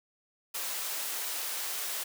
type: high-pass noise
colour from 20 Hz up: white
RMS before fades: -35 dBFS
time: 0.54-2.04 s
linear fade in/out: 10 ms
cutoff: 490 Hz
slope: 12 dB/octave
effects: none